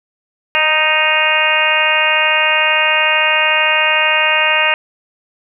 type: harmonic tone with a mistuned harmonic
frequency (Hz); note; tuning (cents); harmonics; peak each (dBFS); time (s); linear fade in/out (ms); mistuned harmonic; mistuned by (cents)
311.1; D#4; 0; 2 / 3 / 4 / 5 / 6 / 7 / 8 / 9; -21 / -20 / -22 / -21 / -19 / -20 / -16 / -17; 0.55-4.74; 0; 2; -18
effects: none